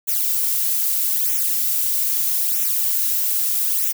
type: noise with flanger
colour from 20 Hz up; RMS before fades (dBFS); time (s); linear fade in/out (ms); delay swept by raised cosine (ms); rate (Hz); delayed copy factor
violet; -20; 0.07-3.93; 20; 0.21 to 3.91; 0.79; -0.75
effects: none